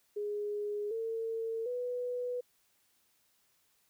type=tone with pitch steps; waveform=sine; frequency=414.6 / 452.1 / 493 Hz; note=G#4 / A4 / B4; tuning=-3 / +47 / -3 cents; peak=-33 dBFS; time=0.16-2.41 s; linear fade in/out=10 ms; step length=750 ms; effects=white hiss -72 dBFS RMS until 3.89 s